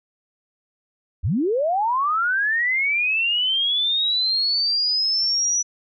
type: linear sweep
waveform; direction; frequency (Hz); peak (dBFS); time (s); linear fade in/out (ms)
sine; up; 58.27 to 5920; -18; 1.23-5.63; 20
effects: none